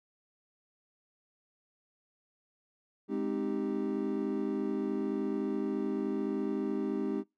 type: chord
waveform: triangle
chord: Ab major seventh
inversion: none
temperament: equal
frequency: 207.7 / 261.6 / 311.1 / 392 Hz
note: Ab3 / C4 / Eb4 / G4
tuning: 0 / 0 / 0 / 0 cents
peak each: -34 dBFS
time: 3.08-7.24 s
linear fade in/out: 50 ms
effects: noise-tail reverb RT60 0.2 s tail -23 dB re dry